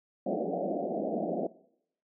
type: band-pass noise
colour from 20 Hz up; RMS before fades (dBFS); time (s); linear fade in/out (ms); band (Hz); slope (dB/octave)
white; -32; 0.26-1.47; 5; 170 to 730; 96
effects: noise-tail reverb RT60 0.7 s tail -19 dB re dry